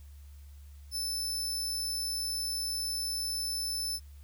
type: tone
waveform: sawtooth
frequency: 5274 Hz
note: E8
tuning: in tune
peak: -29 dBFS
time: 0.91-4 s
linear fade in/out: 50 ms
effects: added 71 Hz sine -47 dBFS peak until 4.23 s + white hiss -65 dBFS RMS until 4.23 s